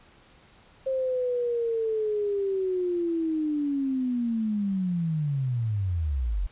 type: linear sweep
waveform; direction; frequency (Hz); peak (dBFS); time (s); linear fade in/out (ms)
sine; down; 533 to 41.2; -24; 0.86-6.47; 10
effects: pink hiss -56 dBFS RMS until 6.51 s + resampled to 8000 Hz